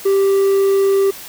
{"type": "tone", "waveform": "triangle", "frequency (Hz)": 392, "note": "G4", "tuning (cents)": 0, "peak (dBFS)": -9, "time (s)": [0.05, 1.11], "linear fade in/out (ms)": 10, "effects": ["white hiss -34 dBFS RMS until 1.28 s"]}